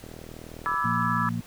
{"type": "click train", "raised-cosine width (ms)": 2, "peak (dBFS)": -28, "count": 29, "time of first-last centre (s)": [0.04, 0.742], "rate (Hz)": 39.9}
{"type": "chord", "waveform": "sine", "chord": "E dominant seventh", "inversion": "second", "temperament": "equal with one note detuned", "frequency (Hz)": [987.8, 1174.7, 1318.5, 1691.2], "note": ["B5", "D6", "E6", "G#6"], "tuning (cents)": [0, 0, 0, 31], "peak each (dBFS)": [-30, -29, -28, -31], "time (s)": [0.66, 1.29], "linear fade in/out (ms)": 0}
{"type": "harmonic tone", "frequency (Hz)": 57.8, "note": "A#1", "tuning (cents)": -14, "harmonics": [2, 3, 4], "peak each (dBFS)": [-31, -31, -31], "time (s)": [0.84, 1.41], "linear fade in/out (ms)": 5}
{"effects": ["pink hiss -49 dBFS RMS until 1.46 s"]}